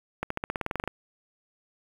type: accelerating click train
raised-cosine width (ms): 0.5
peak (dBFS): -14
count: 13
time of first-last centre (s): 0.23-0.876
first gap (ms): 74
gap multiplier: 0.94
effects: 7-bit